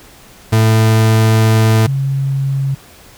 40% pulse / sine tone pair in turn, 110.7 / 136.51 Hz, A2 / C#3, +11 / -26 cents, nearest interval major third, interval 363 cents, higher second, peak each -7 / -13 dBFS, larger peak first, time 0.52-1.87 / 1.87-2.75 s, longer first, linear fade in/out 10 ms, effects pink hiss -41 dBFS RMS until 3.17 s

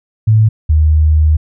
sine tone pair in turn, 109.3 / 77.29 Hz, A2 / D#2, -11 / -11 cents, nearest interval tritone, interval 600 cents, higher first, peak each -5 / -6 dBFS, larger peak first, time 0.27-0.49 / 0.69-1.37 s, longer second, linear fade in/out 10 ms, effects none

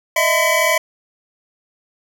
square tone cluster, 616 / 657 / 1018 / 2004 / 2276 Hz, D#5 / E5 / C6 / B6 / C#7, -17 / -6 / -48 / +25 / +45 cents, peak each -21 dBFS, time 0.16-0.78 s, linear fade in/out 5 ms, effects none

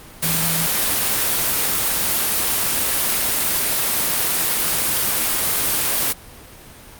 sine tone in noise, 164 Hz, E3, 9 cents flat, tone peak -25 dBFS, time 0.23-0.67 s, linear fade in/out 10 ms, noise white, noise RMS -19 dBFS, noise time 0.22-6.13 s, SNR -9 dB, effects pink hiss -41 dBFS RMS until 6.99 s + Opus 32 kbps

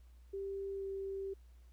sine tone with pitch glide, 392.5 to 389.6 Hz, G4 to G4, +2 to -11 cents, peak -38 dBFS, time 0.33-1.34 s, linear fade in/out 10 ms, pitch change -13 cents, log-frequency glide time 0.76-0.84 s, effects added 60 Hz sine -56 dBFS peak until 1.72 s + pink hiss -75 dBFS RMS until 1.72 s

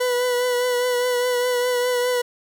40% pulse tone with vibrato, 493.9 Hz, B4, in tune, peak -18 dBFS, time 0-2.22 s, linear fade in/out 10 ms, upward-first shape triangle, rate 4.9 Hz, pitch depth 30 cents each way, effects none

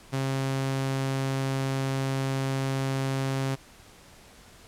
sawtooth tone, 134.5 Hz, C3, 48 cents sharp, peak -22 dBFS, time 0.12-3.56 s, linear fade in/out 20 ms, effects pink hiss -52 dBFS RMS until 4.67 s + low-pass 11000 Hz 12 dB/octave

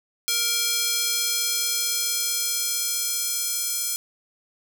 square tone with high-pass filter sweep, 467.7 Hz, A#4, 6 cents sharp, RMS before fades -25 dBFS, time 0.28-3.96 s, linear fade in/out 0 ms, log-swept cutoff 3800 to 7000 Hz, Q 0.9, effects none

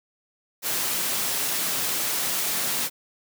white high-pass noise, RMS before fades -26 dBFS, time 0.62-2.9 s, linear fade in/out 50 ms, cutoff 120 Hz, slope 24 dB/octave, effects none

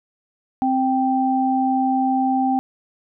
sine tone pair together, 261.6 / 783.5 Hz, C4 / G5, 0 / -1 cents, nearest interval octave + perfect fifth, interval 1899 cents, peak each -19 dBFS, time 0.62-2.59 s, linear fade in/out 0 ms, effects none

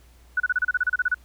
sine tone bursts, 1480 Hz, F#6, in tune, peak -18 dBFS, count 13, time 0.37-1.145 s, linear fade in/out 5 ms, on 31 ms, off 31 ms, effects added 60 Hz sine -50 dBFS peak until 1.24 s + pink hiss -59 dBFS RMS until 1.24 s

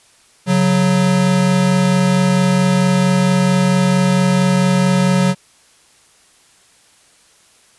square tone pair together, 140.2 / 184.66 Hz, C#3 / F#3, +20 / -3 cents, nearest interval perfect fourth, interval 477 cents, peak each -18 / -13 dBFS, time 0.46-5.35 s, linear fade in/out 50 ms, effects white hiss -51 dBFS RMS until 7.78 s + resampled to 24000 Hz

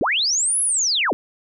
sine linear two-way sweep, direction up then down, 172.6 to 10960 to 172.6 Hz, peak -17 dBFS, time 0.01-1.13 s, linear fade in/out 0 ms, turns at 0.61 s, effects none

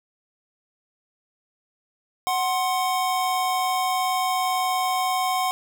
square tone pair together, 743.8 / 1057 Hz, F#5 / C6, +9 / +17 cents, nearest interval tritone, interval 608 cents, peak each -24 / -26 dBFS, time 2.27-5.51 s, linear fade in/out 0 ms, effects none

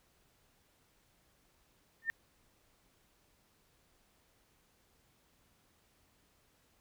sine tone with exponential growth, 1811 Hz, A6, 49 cents sharp, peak -26 dBFS, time 2.02-2.1 s, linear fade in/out 0 ms, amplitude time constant 17 ms, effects pink hiss -71 dBFS RMS until 6.8 s

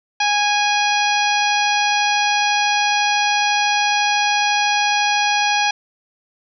harmonic tone, 826 Hz, G#5, 10 cents flat, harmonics 1 / 2 / 3 / 4 / 5 / 6 / 7, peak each -18 / -23 / -21 / -25 / -28 / -28 / -28 dBFS, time 0.2-5.71 s, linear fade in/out 5 ms, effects none

